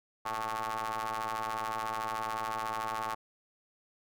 sawtooth ring-modulated tone, 111.1 Hz, A2, 17 cents sharp, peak -26 dBFS, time 0.25-3.15 s, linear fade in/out 10 ms, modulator 993 Hz, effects none

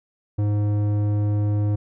square tone with low-pass filter, 103.83 Hz, G#2, in tune, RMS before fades -21 dBFS, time 0.38-1.76 s, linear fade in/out 10 ms, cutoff 470 Hz, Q 0.58, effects none

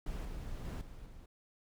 brown noise with level steps, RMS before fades -39 / -42 / -39 / -49 / -52 dBFS, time 0.06-1.26 s, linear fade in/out 5 ms, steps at 0.25 / 0.65 / 0.81 / 1.06 s, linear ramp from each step 2 ms, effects none

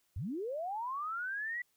sine linear sweep, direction up, 67 to 1975.5 Hz, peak -35 dBFS, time 0.16-1.62 s, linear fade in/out 5 ms, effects white hiss -75 dBFS RMS until 1.76 s

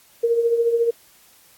sine tone with tremolo, 466.2 Hz, A#4, in tune, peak -13 dBFS, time 0.23-0.91 s, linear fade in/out 10 ms, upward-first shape triangle, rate 14 Hz, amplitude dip 65%, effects white hiss -53 dBFS RMS until 1.57 s + AAC 64 kbps

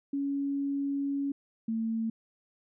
sine tone pair in turn, 279.6 / 224.7 Hz, C#4 / A3, +15 / +37 cents, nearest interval major third, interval 378 cents, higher first, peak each -28 dBFS, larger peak neither, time 0.13-1.32 / 1.68-2.1 s, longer first, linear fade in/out 5 ms, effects none

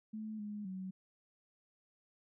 sine tone with pitch steps, 216.7 / 208.3 / 188 Hz, A3 / G#3 / F#3, -26 / +5 / +28 cents, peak -40 dBFS, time 0.13-0.91 s, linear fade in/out 10 ms, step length 260 ms, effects none

